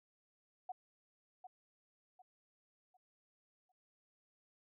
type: tone with echo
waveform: sine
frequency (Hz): 740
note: F#5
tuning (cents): 0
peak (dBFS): -40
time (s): 0.69-0.72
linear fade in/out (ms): 5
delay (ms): 750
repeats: 4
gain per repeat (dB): -9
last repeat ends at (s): 3.72
effects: none